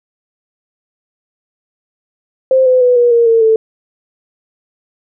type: tone with pitch steps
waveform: sine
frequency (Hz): 523.3 / 509 / 495.1 / 481.5 / 468.4 / 455.6 / 443.1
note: C5 / C5 / B4 / B4 / A#4 / A#4 / A4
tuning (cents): 0 / -48 / +4 / -44 / +8 / -40 / +12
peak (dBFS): -6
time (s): 2.51-3.56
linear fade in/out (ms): 2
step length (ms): 150
effects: none